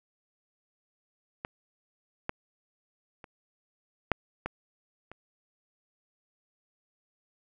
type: clicks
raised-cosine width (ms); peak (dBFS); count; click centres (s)
0.5; -19 / -15 / -30 / -8 / -17 / -29; 6; 1.449 / 2.294 / 3.242 / 4.117 / 4.46 / 5.116
effects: none